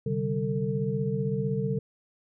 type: tone cluster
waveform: sine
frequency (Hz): 131.1 / 146.8 / 192.9 / 448.2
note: C3 / D3 / G3 / A4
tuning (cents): +4 / 0 / -28 / +32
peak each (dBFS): -31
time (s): 0.06-1.79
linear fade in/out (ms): 5
effects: none